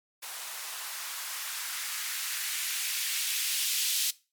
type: noise with band-pass filter sweep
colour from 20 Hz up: violet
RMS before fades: -33 dBFS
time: 0.22-4.11 s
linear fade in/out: 10 ms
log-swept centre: 800 to 3300 Hz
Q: 1.2
effects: noise-tail reverb RT60 0.3 s tail -20 dB re dry + MP3 96 kbps